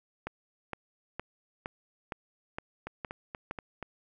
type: two click trains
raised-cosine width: 0.5 ms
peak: -23 / -20 dBFS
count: 5 / 8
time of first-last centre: 2.87-3.827 / 0.27-3.511 s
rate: 4.18 / 2.16 Hz
effects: none